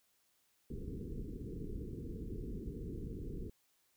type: low-pass noise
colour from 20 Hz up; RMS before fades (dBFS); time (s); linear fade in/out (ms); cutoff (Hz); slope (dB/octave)
pink; -43; 0.7-3.5; 5; 460; 96
effects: white hiss -75 dBFS RMS until 3.96 s